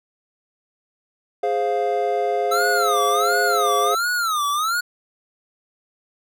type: chord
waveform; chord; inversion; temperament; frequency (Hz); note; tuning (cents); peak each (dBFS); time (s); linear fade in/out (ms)
triangle; F minor; first; equal; 415.3 / 523.3 / 698.5; Ab4 / C5 / F5; 0 / 0 / 0; -21 / -23 / -20; 1.43-3.95; 5
type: tone with vibrato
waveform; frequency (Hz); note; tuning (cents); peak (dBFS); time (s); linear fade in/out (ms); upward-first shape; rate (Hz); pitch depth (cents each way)
square; 1296; E6; -30; -20; 2.51-4.81; 10; sine; 1.4; 210
effects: none